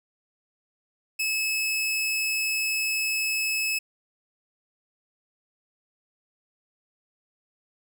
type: tone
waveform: sawtooth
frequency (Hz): 2592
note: E7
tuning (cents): -30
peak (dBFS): -21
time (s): 1.19-3.79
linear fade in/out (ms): 10
effects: none